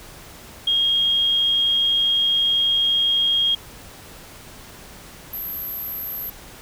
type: tone pair in turn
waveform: sine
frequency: 3254 / 12183 Hz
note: G#7 / F#9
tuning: -36 / +49 cents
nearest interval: octave + major seventh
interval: 2285 cents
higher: second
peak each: -16 / -27 dBFS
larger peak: first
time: 0.67-3.55 / 5.33-6.3 s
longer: first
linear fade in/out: 5 ms
effects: pink hiss -42 dBFS RMS until 6.61 s